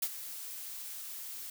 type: noise with ADSR envelope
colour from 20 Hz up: blue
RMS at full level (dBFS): -30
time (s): 0.02-1.5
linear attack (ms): 8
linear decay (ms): 52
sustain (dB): -13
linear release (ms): 3
effects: none